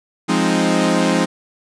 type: chord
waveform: sawtooth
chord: F minor seventh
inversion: none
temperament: equal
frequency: 174.61 / 207.7 / 261.6 / 311.1 Hz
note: F3 / Ab3 / C4 / Eb4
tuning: 0 / 0 / 0 / 0 cents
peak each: -16 dBFS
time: 0.28-1.26 s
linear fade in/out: 20 ms
effects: resampled to 22050 Hz